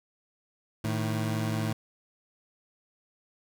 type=tone pair together; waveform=25% pulse; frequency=110 / 155.56 Hz; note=A2 / D#3; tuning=0 / 0 cents; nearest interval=tritone; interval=600 cents; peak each=-25 / -30 dBFS; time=0.84-1.73 s; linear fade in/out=5 ms; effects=none